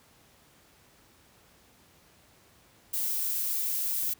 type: noise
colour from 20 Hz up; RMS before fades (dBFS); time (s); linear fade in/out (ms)
violet; -30; 2.93-4.14; 10
effects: pink hiss -60 dBFS RMS until 4.19 s + high-pass 60 Hz 12 dB/octave